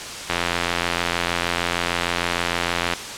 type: click train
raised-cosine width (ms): 0.3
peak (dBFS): -4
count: 229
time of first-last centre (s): 0.3-2.936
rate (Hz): 86.5
effects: white hiss -31 dBFS RMS until 3.17 s + low-pass 7000 Hz 12 dB/octave